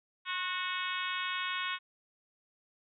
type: harmonic tone with a mistuned harmonic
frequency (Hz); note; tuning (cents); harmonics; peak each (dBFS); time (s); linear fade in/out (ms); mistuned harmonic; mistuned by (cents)
367.9; F#4; -10; 3 / 4 / 5 / 6 / 7 / 8 / 9 / 10; -38 / -39 / -42 / -41 / -41 / -44 / -42 / -44; 0.25-1.79; 50; 3; -30
effects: none